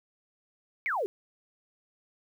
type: exponential sweep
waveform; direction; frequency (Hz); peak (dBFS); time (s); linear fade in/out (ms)
sine; down; 2349 to 363.5; -27; 0.86-1.06; 0
effects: 10-bit